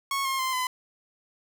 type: tone with pitch steps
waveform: sawtooth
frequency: 1100 / 1070.5 / 1041.9 / 1014 Hz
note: C#6 / C6 / C6 / B5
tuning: -14 / +39 / -8 / +45 cents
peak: -22 dBFS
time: 0.11-0.67 s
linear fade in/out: 2 ms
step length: 140 ms
effects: none